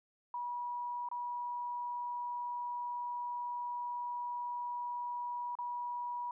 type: tone with dropouts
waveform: sine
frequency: 969 Hz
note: B5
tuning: 33 cents flat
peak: -36 dBFS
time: 0.34-6.31 s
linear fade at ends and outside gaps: 2 ms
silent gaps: 1.088-1.114 / 5.553-5.587 s
effects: none